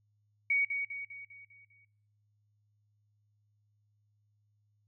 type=tone with echo; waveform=sine; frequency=2243 Hz; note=C#7; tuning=20 cents sharp; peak=-25 dBFS; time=0.5-0.65 s; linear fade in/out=5 ms; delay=200 ms; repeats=6; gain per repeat=-6 dB; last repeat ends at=1.85 s; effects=noise-tail reverb RT60 0.7 s tail -20 dB re dry + added 104 Hz sine -70 dBFS peak until 4.87 s